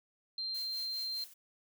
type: tone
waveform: sine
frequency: 4162 Hz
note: C8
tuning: 10 cents flat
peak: -35 dBFS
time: 0.38-1.24 s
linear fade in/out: 2 ms
type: noise with tremolo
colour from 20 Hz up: blue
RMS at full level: -48 dBFS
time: 0.54-1.34 s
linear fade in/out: 10 ms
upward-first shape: sine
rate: 4.9 Hz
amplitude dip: 65%
effects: none